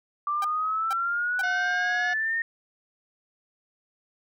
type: exponential sweep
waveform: sine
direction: up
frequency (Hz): 1168 to 1849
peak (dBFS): -24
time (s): 0.27-2.42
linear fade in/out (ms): 2
type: tone bursts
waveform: sawtooth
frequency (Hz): 784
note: G5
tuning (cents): 0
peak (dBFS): -27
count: 3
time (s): 0.42-1.415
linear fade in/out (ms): 2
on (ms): 25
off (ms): 460
type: harmonic tone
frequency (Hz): 723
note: F#5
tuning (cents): -40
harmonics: 1 / 2 / 3 / 4 / 5 / 6 / 7 / 8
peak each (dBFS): -30 / -36 / -40 / -42 / -44 / -46 / -47 / -48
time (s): 1.43-2.14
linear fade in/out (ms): 10
effects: none